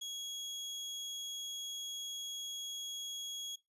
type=tone; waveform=30% pulse; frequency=3321 Hz; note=G#7; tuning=1 cent flat; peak=-37 dBFS; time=0.01-3.56 s; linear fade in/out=10 ms; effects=noise-tail reverb RT60 0.2 s tail -20 dB re dry + resampled to 32000 Hz